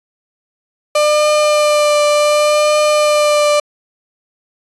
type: tone with vibrato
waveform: 35% pulse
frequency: 597 Hz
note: D5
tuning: 28 cents sharp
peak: -8 dBFS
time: 0.95-3.6 s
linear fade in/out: 5 ms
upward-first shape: triangle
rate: 0.68 Hz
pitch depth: 18 cents each way
effects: resampled to 24000 Hz